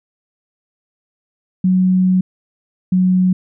sine tone pair in turn, 185 / 184.12 Hz, F#3 / F#3, 0 / -8 cents, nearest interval unison, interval 8 cents, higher first, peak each -10 / -10 dBFS, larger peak neither, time 1.64-2.21 / 2.92-3.33 s, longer first, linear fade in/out 5 ms, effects none

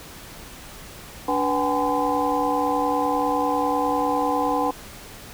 sine tone cluster, 289.9 / 492.3 / 761 / 831 / 1023 Hz, D4 / B4 / F#5 / G#5 / C6, -22 / -6 / +48 / +1 / -39 cents, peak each -26 dBFS, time 1.28-4.71 s, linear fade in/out 5 ms, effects pink hiss -41 dBFS RMS until 5.33 s

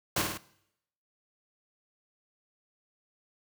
pink noise with echo, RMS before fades -27 dBFS, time 0.16-0.22 s, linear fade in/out 5 ms, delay 52 ms, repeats 3, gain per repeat -4 dB, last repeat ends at 0.376 s, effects noise-tail reverb RT60 0.8 s tail -20 dB re dry + high-pass 100 Hz 12 dB/octave

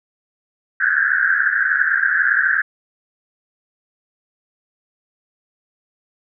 pink band-pass noise, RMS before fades -17 dBFS, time 0.8-2.62 s, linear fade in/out 5 ms, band 1500 to 1700 Hz, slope 96 dB/octave, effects none

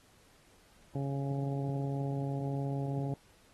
harmonic tone, 138.59 Hz, C#3, in tune, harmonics 1 / 2 / 3 / 4 / 5 / 6, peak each -33 / -39 / -43 / -45 / -47 / -49 dBFS, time 0.95-3.14 s, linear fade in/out 2 ms, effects pink hiss -64 dBFS RMS until 3.53 s + AAC 32 kbps

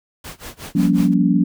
pink noise with tremolo, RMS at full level -32 dBFS, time 0.24-1.14 s, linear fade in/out 5 ms, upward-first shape sine, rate 5.5 Hz, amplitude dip 95%
sine chord, G half-diminished seventh, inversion third, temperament just, 176.4 / 196 / 235.2 / 282.2 Hz, F3 / G3 / Bb3 / Db4, +18 / 0 / +16 / +31 cents, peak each -17 / -19 / -19 / -18 dBFS, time 0.75-1.44 s, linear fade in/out 5 ms
effects none

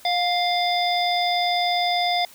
harmonic tone with a mistuned harmonic, 710 Hz, F5, 28 cents sharp, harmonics 1 / 3 / 5 / 7, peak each -21 / -28 / -26 / -29 dBFS, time 0.05-2.25 s, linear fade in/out 2 ms, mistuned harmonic 3, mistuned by -31 cents, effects white hiss -48 dBFS RMS until 2.34 s

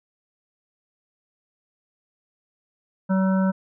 harmonic tone, 190 Hz, F#3, 46 cents sharp, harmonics 1 / 3 / 5 / 7 / 8, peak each -18 / -28 / -32 / -35 / -36 dBFS, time 3.09-3.52 s, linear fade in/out 20 ms, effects none

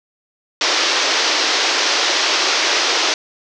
white band-pass noise, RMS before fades -17 dBFS, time 0.61-3.14 s, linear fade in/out 2 ms, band 300 to 5900 Hz, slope 48 dB/octave, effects none

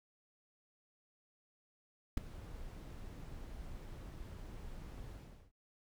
brown noise with ADSR envelope, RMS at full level -29 dBFS, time 2.17-5.52 s, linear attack 5 ms, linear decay 7 ms, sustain -19 dB, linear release 380 ms, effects none

